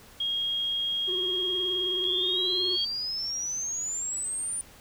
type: tone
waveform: sine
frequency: 3263 Hz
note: G#7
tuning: 31 cents flat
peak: -26 dBFS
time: 0.2-2.85 s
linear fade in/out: 5 ms
type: tone with vibrato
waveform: triangle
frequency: 366.5 Hz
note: F#4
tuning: 16 cents flat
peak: -31 dBFS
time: 1.07-2.77 s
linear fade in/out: 20 ms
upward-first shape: sine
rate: 19 Hz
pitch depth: 60 cents each way
type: exponential sweep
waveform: sine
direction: up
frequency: 3322 to 9380 Hz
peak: -29 dBFS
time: 2.04-4.61 s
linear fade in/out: 0 ms
effects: pink hiss -52 dBFS RMS until 4.8 s